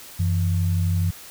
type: tone pair together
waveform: sine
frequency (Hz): 92.5 / 164.81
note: F#2 / E3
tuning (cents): 0 / 0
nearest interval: minor seventh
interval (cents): 1000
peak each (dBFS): -19 / -26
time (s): 0.19-1.11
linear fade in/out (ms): 10
effects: white hiss -42 dBFS RMS until 1.3 s